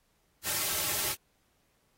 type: noise with comb filter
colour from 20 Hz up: white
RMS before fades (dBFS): -31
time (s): 0.43-1.16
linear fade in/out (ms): 50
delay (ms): 4.1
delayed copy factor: -0.8
effects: pink hiss -72 dBFS RMS until 1.97 s + AAC 48 kbps